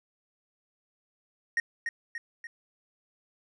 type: tone with echo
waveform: triangle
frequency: 1864.7 Hz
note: A#6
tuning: in tune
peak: -22 dBFS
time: 1.57-1.6 s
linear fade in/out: 2 ms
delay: 290 ms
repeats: 3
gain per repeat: -5 dB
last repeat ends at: 2.47 s
effects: resampled to 24000 Hz